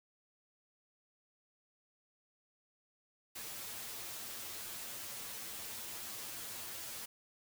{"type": "noise with comb filter", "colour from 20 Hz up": "white", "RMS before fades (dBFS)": -45, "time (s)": [3.35, 7.06], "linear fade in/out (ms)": 10, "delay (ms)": 8.9, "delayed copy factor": 0.7, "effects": []}